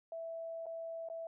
sine tone with dropouts, 659.3 Hz, E5, in tune, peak -40 dBFS, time 0.12-1.27 s, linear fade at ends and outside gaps 2 ms, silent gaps 0.658-0.665 / 1.087-1.099 s, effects none

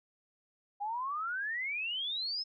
sine exponential sweep, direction up, 797 to 5274 Hz, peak -33 dBFS, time 0.8-2.44 s, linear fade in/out 20 ms, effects none

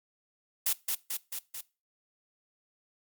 blue noise with echo, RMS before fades -27 dBFS, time 0.66-0.73 s, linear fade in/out 5 ms, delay 220 ms, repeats 4, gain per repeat -3 dB, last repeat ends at 1.61 s, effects noise-tail reverb RT60 0.3 s tail -21 dB re dry + Opus 48 kbps

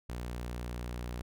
sawtooth tone, 60.3 Hz, B1, 41 cents flat, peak -33 dBFS, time 0.09-1.22 s, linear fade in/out 5 ms, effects none

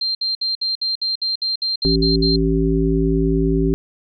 sine tone bursts, 4165 Hz, C8, 9 cents flat, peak -18 dBFS, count 12, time 0.01-2.361 s, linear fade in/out 5 ms, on 140 ms, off 61 ms
harmonic tone, 55 Hz, A1, in tune, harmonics 1 / 3 / 5 / 7, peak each -20 / -20 / -20 / -20 dBFS, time 1.85-3.74 s, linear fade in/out 0 ms
effects none

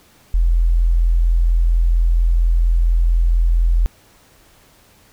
sine tone, 42.16 Hz, E1, 40 cents sharp, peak -11 dBFS, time 0.34-3.86 s, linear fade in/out 0 ms, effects pink hiss -51 dBFS RMS until 5.12 s

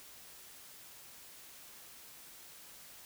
silence, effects white hiss -54 dBFS RMS until 3.05 s

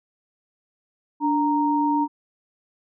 sine tone pair together, 292.7 / 930.1 Hz, D4 / A#5, -6 / -4 cents, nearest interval octave + minor sixth, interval 2002 cents, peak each -21 dBFS, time 1.2-2.08 s, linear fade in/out 50 ms, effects none

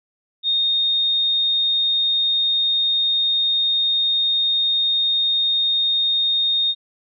sine tone, 3690 Hz, A#7, 18 cents flat, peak -16 dBFS, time 0.43-6.75 s, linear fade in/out 50 ms, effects none

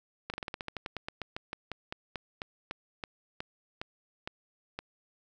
slowing click train, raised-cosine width 0.3 ms, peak -20 dBFS, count 25, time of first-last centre 0.3-4.79 s, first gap 38 ms, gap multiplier 1.12, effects none

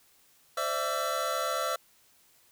square tone cluster, 521 / 595 / 664 / 1149 / 1340 Hz, C5 / D5 / E5 / D6 / E6, -7 / +22 / +12 / -38 / +28 cents, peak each -37 / -37 / -36 / -38 / -33 dBFS, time 0.57-1.76 s, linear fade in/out 5 ms, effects white hiss -63 dBFS RMS until 2.51 s

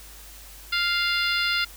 harmonic tone, 698.5 Hz, F5, in tune, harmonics 2 / 3 / 4 / 5 / 6 / 7, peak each -26 / -28 / -29 / -30 / -31 / -31 dBFS, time 0.72-1.65 s, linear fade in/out 10 ms, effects added 50 Hz sine -46 dBFS peak until 1.76 s + white hiss -46 dBFS RMS until 1.76 s

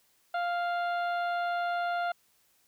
harmonic tone, 698.5 Hz, F5, in tune, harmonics 1 / 2 / 3 / 4 / 5 / 6, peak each -29 / -34 / -48 / -49 / -49 / -53 dBFS, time 0.34-2.12 s, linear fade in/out 5 ms, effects white hiss -68 dBFS RMS until 2.67 s

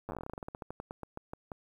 slowing click train, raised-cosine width 1 ms, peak -26 dBFS, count 25, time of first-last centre 0.09-1.518 s, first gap 9 ms, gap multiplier 1.14, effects 10-bit

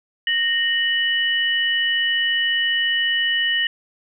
sine tone pair together, 1854.5 / 2960 Hz, A#6 / F#7, -9 / 0 cents, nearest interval minor sixth, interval 809 cents, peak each -20 dBFS, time 0.27-3.67 s, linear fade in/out 2 ms, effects none

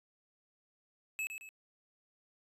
square tone with echo, 2595 Hz, E7, 28 cents flat, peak -35 dBFS, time 1.19-1.27 s, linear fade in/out 0 ms, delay 110 ms, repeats 2, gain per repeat -7 dB, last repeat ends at 1.49 s, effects resampled to 32000 Hz

